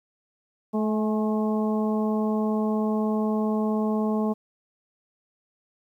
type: harmonic tone with a mistuned harmonic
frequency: 215.8 Hz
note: A3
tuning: 33 cents flat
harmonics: 1 / 2 / 3 / 4 / 5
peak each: -23 / -29 / -33 / -35 / -37 dBFS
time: 0.73-4.34 s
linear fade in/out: 20 ms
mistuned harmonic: 4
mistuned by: -32 cents
effects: 10-bit